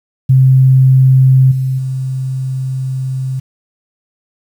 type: tone with level steps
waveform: sine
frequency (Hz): 131.3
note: C3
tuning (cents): +6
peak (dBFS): -4 / -12 / -15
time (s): 0.29-3.4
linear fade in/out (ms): 10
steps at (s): 1.51 / 1.78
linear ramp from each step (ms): 10
effects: 7-bit